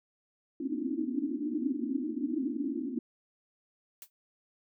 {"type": "band-pass noise", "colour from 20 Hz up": "pink", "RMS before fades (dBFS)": -33, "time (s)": [0.6, 2.99], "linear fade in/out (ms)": 5, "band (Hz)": [240, 330], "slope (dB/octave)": 96}
{"type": "noise with exponential decay", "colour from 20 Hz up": "blue", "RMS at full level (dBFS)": -41, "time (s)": [4.02, 4.1], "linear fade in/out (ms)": 1, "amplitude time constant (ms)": 16}
{"effects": []}